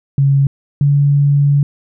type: tone pair in turn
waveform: sine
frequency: 138.59 / 142.65 Hz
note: C#3 / C#3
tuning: 0 / +50 cents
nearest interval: unison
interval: 50 cents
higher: second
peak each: -8 dBFS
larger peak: neither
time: 0.18-0.47 / 0.81-1.63 s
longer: second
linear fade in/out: 2 ms
effects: none